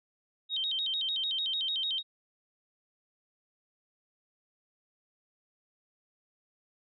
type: tone with vibrato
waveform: sine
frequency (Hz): 3432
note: A7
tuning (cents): -44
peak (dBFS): -29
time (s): 0.49-2.03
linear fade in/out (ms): 50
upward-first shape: square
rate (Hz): 6.7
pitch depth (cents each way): 160
effects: none